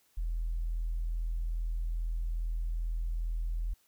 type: tone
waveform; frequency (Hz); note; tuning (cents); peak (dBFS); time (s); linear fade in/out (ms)
sine; 41.2; E1; 0; -29; 0.17-3.74; 10
effects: tanh soft clip ceiling -26 dBFS + white hiss -69 dBFS RMS until 3.87 s